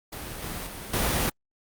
pink noise with level steps, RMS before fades -37 / -34 / -38 / -25 dBFS, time 0.12-1.3 s, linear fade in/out 10 ms, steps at 0.42 / 0.66 / 0.93 s, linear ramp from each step 10 ms, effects Opus 48 kbps

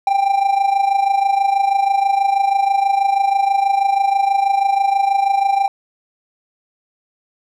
triangle tone with amplitude modulation, 790 Hz, G5, 13 cents sharp, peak -8 dBFS, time 0.07-5.68 s, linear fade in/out 2 ms, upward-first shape sine, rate 26.2 Hz, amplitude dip 70%, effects none

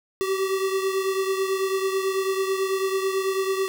square beating tone pair, 382.8 / 391.9 Hz, G4 / G4, -41 / 0 cents, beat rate 9.1 Hz, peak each -24 / -30 dBFS, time 0.21-3.68 s, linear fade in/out 0 ms, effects none

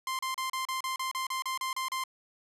sawtooth tone bursts, 1046.5 Hz, C6, in tune, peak -27 dBFS, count 13, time 0.07-2.038 s, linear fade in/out 2 ms, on 120 ms, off 34 ms, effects resampled to 32000 Hz + 11-bit

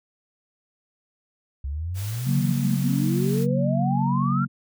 sine exponential sweep, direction up, 66 to 1403 Hz, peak -26 dBFS, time 1.64-4.45 s, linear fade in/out 5 ms
white noise, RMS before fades -39 dBFS, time 1.94-3.47 s, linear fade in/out 50 ms
sine chord, F# major, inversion second, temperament equal with one note detuned, 138.59 / 183.83 / 233.1 Hz, C#3 / F#3 / A#3, 0 / -11 / 0 cents, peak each -23 / -25 / -26 dBFS, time 2.25-4.48 s, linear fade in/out 50 ms
effects none

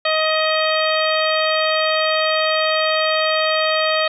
harmonic tone, 628 Hz, D#5, 16 cents sharp, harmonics 1 / 2 / 3 / 4 / 5 / 6 / 7, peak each -19 / -22 / -24 / -25 / -26 / -27 / -27 dBFS, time 0.05-4.08 s, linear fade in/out 5 ms, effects none

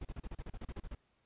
brown noise bursts, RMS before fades -42 dBFS, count 13, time 0.01-0.95 s, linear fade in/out 5 ms, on 40 ms, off 35 ms, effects pink hiss -75 dBFS RMS until 1.25 s + resampled to 8000 Hz

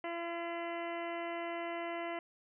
harmonic tone with a mistuned harmonic, 339.7 Hz, F4, 48 cents flat, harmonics 1 / 2 / 3 / 4 / 5 / 6 / 7 / 8 / 9, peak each -42 / -40 / -46 / -50 / -52 / -46 / -55 / -54 / -55 dBFS, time 0.04-2.19 s, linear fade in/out 2 ms, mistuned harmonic 9, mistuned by -30 cents, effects none

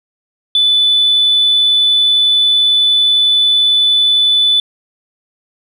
sine tone, 3489 Hz, A7, 15 cents flat, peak -7 dBFS, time 0.55-4.6 s, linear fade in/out 2 ms, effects tanh soft clip ceiling -3 dBFS

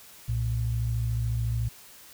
sine tone pair together, 61.45 / 115.3 Hz, B1 / A#2, -8 / -19 cents, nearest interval major seventh, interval 1089 cents, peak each -30 / -26 dBFS, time 0.28-1.69 s, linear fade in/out 10 ms, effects white hiss -50 dBFS RMS until 2.13 s

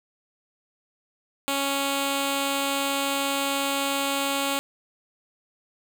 5% pulse tone with notch filter, 277.2 Hz, C#4, in tune, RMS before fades -26 dBFS, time 1.48-4.59 s, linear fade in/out 0 ms, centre 1800 Hz, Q 1.7, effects none

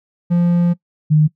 triangle / sine tone pair in turn, 173.7 / 153.1 Hz, F3 / D#3, -9 / -28 cents, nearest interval major second, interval 219 cents, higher first, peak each -9 / -8 dBFS, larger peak second, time 0.3-0.74 / 1.1-1.28 s, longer first, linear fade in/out 20 ms, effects noise-tail reverb RT60 0.1 s tail -21 dB re dry

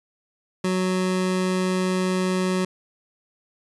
25% pulse tone, 185 Hz, F#3, in tune, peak -17 dBFS, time 0.64-2.65 s, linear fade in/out 5 ms, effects resampled to 24000 Hz

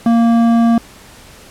sine tone with hard clipping, 231.8 Hz, A#3, 10 cents flat, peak -10 dBFS, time 0.06-0.78 s, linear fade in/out 2 ms, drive 10 dB, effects pink hiss -40 dBFS RMS until 1.5 s + low-pass 12000 Hz 12 dB/octave

